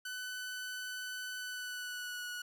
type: tone with pitch glide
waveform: sawtooth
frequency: 1502 to 1464.3 Hz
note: F#6 to F#6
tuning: +26 to -18 cents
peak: -36 dBFS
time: 0.05-2.42 s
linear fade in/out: 5 ms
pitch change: -44 cents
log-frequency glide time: 1.39-2.31 s
effects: none